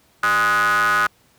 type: ring-modulated tone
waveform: square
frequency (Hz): 108.9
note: A2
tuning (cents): -17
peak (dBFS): -13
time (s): 0.23-1.07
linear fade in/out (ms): 5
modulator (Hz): 1360
effects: pink hiss -57 dBFS RMS until 1.38 s + high-pass 60 Hz 12 dB/octave